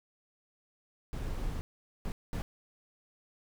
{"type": "noise bursts at uneven times", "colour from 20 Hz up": "brown", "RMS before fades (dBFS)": -35, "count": 3, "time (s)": [[1.13, 1.61], [2.05, 2.12], [2.33, 2.42]], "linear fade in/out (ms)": 0, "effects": []}